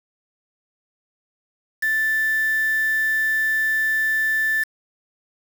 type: tone with quantisation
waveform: sine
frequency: 1760 Hz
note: A6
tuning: in tune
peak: -18 dBFS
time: 1.82-4.64 s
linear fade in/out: 10 ms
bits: 5
effects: none